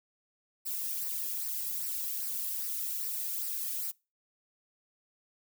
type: noise with flanger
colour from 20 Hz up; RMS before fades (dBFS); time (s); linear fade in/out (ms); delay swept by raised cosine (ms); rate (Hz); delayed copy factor
violet; -35; 0.65-3.92; 20; 0.29 to 1.39; 2.5; -0.6
effects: noise-tail reverb RT60 0.3 s tail -25 dB re dry